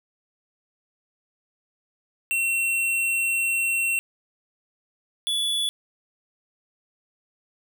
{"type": "tone pair in turn", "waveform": "square", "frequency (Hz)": [2720, 3432], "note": ["F7", "A7"], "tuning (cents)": [-46, -44], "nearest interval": "major third", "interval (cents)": 402, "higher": "second", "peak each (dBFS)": [-22, -23], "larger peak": "first", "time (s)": [[2.31, 3.99], [5.27, 5.69]], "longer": "first", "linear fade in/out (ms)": 0, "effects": []}